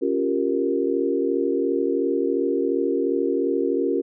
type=chord; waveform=sine; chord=G half-diminished seventh; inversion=second; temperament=equal; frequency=277.2 / 349.2 / 392 / 466.2 Hz; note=Db4 / F4 / G4 / Bb4; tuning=0 / 0 / 0 / 0 cents; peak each=-25 dBFS; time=0.01-4.02 s; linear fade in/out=20 ms; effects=none